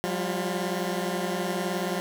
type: tone cluster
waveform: 15% pulse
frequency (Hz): 180.2 / 199.3 / 348.7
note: F#3 / G3 / F4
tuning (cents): -45 / +29 / -3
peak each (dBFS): -23 / -26 / -28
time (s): 0.04-2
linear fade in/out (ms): 0
effects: none